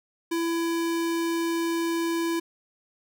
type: tone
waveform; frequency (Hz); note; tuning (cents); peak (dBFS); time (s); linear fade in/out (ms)
square; 334.1; E4; +23; -25; 0.31-2.4; 10
effects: none